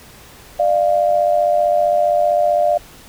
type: tone pair together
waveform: sine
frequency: 599 / 694.4 Hz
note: D5 / F5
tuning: +34 / -10 cents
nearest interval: minor third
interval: 256 cents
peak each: -15 dBFS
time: 0.59-2.78 s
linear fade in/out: 10 ms
effects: pink hiss -42 dBFS RMS until 3.08 s